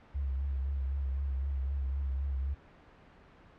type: tone with vibrato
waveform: sine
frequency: 68 Hz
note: C#2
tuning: 33 cents flat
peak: -30 dBFS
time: 0.14-2.55 s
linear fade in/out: 20 ms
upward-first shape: triangle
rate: 3.9 Hz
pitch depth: 62 cents each way
effects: pink hiss -57 dBFS RMS until 3.58 s + low-pass 2000 Hz 12 dB/octave